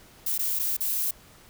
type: noise with dropouts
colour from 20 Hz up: violet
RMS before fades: -27 dBFS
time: 0.26-1.11 s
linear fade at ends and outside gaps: 5 ms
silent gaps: 0.38-0.391 / 0.591-0.595 / 0.768-0.805 s
effects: pink hiss -53 dBFS RMS until 1.49 s